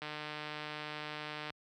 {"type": "click train", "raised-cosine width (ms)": 0.3, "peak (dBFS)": -25, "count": 225, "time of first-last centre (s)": [0.02, 1.503], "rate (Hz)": 151, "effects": ["high-pass 80 Hz 12 dB/octave"]}